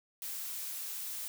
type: noise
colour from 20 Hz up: blue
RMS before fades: -40 dBFS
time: 0.22-1.28 s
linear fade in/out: 0 ms
effects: none